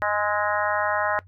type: harmonic tone with a mistuned harmonic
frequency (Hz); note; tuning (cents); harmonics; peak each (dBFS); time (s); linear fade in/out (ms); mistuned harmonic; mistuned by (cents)
207.7; G#3; 0; 3 / 4 / 5 / 6 / 7 / 8 / 9; -27 / -28 / -29 / -30 / -30 / -31 / -32; 0.02-1.19; 0; 6; +35
effects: noise-tail reverb RT60 0.1 s tail -18 dB re dry + added 93 Hz sine -47 dBFS peak until 1.27 s